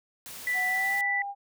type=noise; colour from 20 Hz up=white; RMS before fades=-42 dBFS; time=0.26-1.01 s; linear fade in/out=0 ms
type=tone; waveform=sine; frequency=1975.5 Hz; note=B6; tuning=in tune; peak=-25 dBFS; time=0.47-1.22 s; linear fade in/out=2 ms
type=tone with pitch glide; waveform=sine; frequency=740 to 802.3 Hz; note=F#5 to G5; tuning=0 to +40 cents; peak=-32 dBFS; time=0.53-1.35 s; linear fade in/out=50 ms; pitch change=+140 cents; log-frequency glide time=0.67-1 s
effects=none